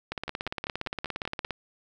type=two click trains; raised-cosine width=0.3 ms; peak=-15 / -18 dBFS; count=25 / 7; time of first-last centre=0.12-1.507 / 0.28-1.447 s; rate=17.3 / 5.14 Hz; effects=none